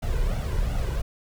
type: noise with flanger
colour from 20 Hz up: brown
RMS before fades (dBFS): -25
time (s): 0.02-1.02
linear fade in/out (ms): 10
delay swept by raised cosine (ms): 1.4 to 2.07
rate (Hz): 2.8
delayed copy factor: +0.7
effects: none